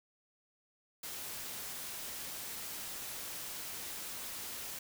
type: noise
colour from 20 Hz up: white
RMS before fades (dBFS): -43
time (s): 1.03-4.79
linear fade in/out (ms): 5
effects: none